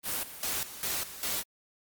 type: noise with tremolo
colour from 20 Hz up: white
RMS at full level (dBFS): -32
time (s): 0.03-1.44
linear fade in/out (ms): 50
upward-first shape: square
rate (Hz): 2.5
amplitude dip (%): 75
effects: Opus 32 kbps